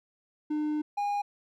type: tone pair in turn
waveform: triangle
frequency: 302.2 / 816.2 Hz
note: D4 / G#5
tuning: +50 / -30 cents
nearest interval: octave + perfect fourth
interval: 1720 cents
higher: second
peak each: -25 dBFS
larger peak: neither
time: 0.5-0.82 / 0.97-1.22 s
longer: first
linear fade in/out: 10 ms
effects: none